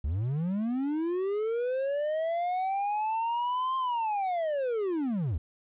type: linear two-way sweep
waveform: triangle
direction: up then down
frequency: 64.1 to 1057 to 65.9 Hz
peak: -25 dBFS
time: 0.04-5.38 s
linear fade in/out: 5 ms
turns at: 3.77 s
effects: resampled to 8000 Hz + 11-bit